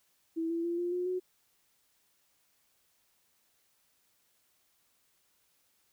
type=tone with pitch steps; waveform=sine; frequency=327.4 / 334.9 / 342.5 / 350.3 / 358.3 / 366.4 Hz; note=E4 / E4 / F4 / F4 / F4 / F#4; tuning=-12 / +27 / -34 / +5 / +44 / -17 cents; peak=-30 dBFS; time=0.36-1.2 s; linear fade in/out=20 ms; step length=140 ms; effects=white hiss -72 dBFS RMS until 5.92 s